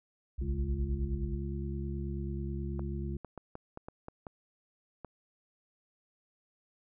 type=tone bursts; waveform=sine; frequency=61 Hz; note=B1; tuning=21 cents flat; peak=-31 dBFS; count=10; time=0.38-1.354 s; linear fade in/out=10 ms; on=74 ms; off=26 ms
type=harmonic tone; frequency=69.3 Hz; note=C#2; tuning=in tune; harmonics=1 / 2 / 3 / 5; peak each=-36 / -39 / -41 / -43 dBFS; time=0.41-3.17 s; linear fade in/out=5 ms
type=clicks; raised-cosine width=1 ms; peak=-28 dBFS; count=9; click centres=2.794 / 3.247 / 3.377 / 3.554 / 3.774 / 3.885 / 4.084 / 4.268 / 5.047 s
effects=none